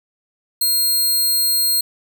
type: tone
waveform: 10% pulse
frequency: 4200 Hz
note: C8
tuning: 6 cents sharp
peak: -8 dBFS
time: 0.61-1.81 s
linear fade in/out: 5 ms
effects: none